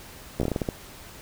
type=slowing click train; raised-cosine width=2 ms; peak=-12 dBFS; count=9; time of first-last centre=0.4-0.688 s; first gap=14 ms; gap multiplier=1.26; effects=pink hiss -45 dBFS RMS until 1.21 s